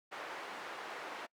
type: band-pass noise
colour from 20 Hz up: white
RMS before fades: -45 dBFS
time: 0.11-1.27 s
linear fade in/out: 20 ms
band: 390 to 1600 Hz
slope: 12 dB/octave
effects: noise-tail reverb RT60 0.1 s tail -25 dB re dry